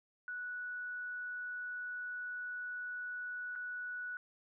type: tone with dropouts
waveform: sine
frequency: 1474 Hz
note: F#6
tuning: 7 cents flat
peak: -39 dBFS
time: 0.28-4.17 s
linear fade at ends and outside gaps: 1 ms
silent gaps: 3.554-3.559 s
effects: none